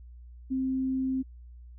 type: tone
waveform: sine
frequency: 262.3 Hz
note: C4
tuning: 4 cents sharp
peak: -26 dBFS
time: 0.5-1.23 s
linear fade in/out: 20 ms
effects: added 60 Hz sine -45 dBFS peak until 1.78 s